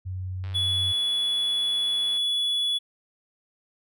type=tone with vibrato; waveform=sine; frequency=92.5 Hz; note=F#2; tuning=in tune; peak=-29 dBFS; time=0.05-0.93 s; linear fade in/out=20 ms; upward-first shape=sine; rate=19 Hz; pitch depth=10 cents each way
type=click train; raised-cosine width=0.3 ms; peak=-30 dBFS; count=174; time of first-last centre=0.44-2.172 s; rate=99.9 Hz
type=tone; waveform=triangle; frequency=3408 Hz; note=G#7; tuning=44 cents sharp; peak=-21 dBFS; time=0.54-2.79 s; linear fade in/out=20 ms
effects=none